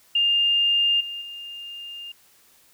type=tone with level steps; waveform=sine; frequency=2809 Hz; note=F7; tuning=9 cents sharp; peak=-17 / -30 / -34 dBFS; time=0.15-2.12 s; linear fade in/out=5 ms; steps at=1 / 1.21 s; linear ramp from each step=10 ms; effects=white hiss -57 dBFS RMS until 2.73 s